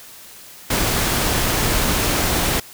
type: noise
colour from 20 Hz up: pink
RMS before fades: -19 dBFS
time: 0.7-2.6 s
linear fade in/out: 5 ms
effects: white hiss -41 dBFS RMS until 2.73 s